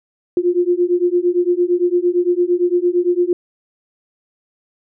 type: beating tone pair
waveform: sine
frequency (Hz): 349.2 / 358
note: F4 / F4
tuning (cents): 0 / +43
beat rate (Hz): 8.8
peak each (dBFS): -16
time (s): 0.37-3.33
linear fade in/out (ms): 2
effects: none